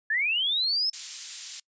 sine linear sweep, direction up, 1682 to 5300 Hz, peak -23 dBFS, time 0.1-0.9 s, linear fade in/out 5 ms
white high-pass noise, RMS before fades -35 dBFS, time 0.93-1.6 s, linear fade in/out 5 ms, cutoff 3100 Hz, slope 12 dB/octave
effects noise-tail reverb RT60 0.1 s tail -25 dB re dry + resampled to 16000 Hz

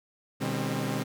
sawtooth tone cluster, 124.7 / 153.1 / 201.4 / 266.3 Hz, B2 / D#3 / G3 / C4, +17 / -28 / +47 / +31 cents, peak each -30 dBFS, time 0.4-1.04 s, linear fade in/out 20 ms, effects none

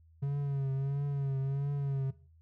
triangle tone with vibrato, 138.59 Hz, C#3, in tune, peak -27 dBFS, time 0.22-2.11 s, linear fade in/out 10 ms, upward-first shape triangle, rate 1.5 Hz, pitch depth 60 cents each way, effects noise-tail reverb RT60 0.4 s tail -17 dB re dry + added 81 Hz sine -58 dBFS peak until 2.41 s

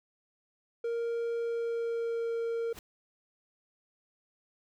triangle tone with pitch glide, 466.2 to 461.9 Hz, A#4 to A#4, 0 to -16 cents, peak -28 dBFS, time 0.84-2.73 s, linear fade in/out 5 ms, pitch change -16 cents, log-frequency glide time 1.38-2.34 s
pink noise with exponential growth, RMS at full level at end -41 dBFS, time 2.68-2.79 s, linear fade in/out 2 ms, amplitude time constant 22 ms
effects none

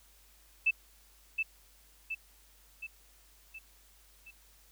sine tone with echo, 2637 Hz, E7, in tune, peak -23 dBFS, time 0.66-0.71 s, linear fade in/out 10 ms, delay 720 ms, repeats 5, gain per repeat -5 dB, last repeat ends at 4.31 s, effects added 50 Hz sine -63 dBFS peak until 4.71 s + white hiss -63 dBFS RMS until 4.71 s

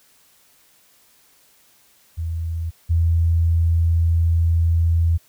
sine tone pair in turn, 82.41 / 83.32 Hz, E2 / E2, 0 / +19 cents, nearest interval unison, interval 19 cents, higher second, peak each -22 / -14 dBFS, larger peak second, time 2.17-2.71 / 2.89-5.18 s, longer second, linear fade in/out 20 ms, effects white hiss -56 dBFS RMS until 5.28 s

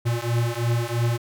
square beating tone pair, 116.7 / 119.7 Hz, A#2 / A#2, +2 / +46 cents, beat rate 3 Hz, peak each -25 dBFS, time 0.05-1.18 s, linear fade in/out 20 ms, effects none

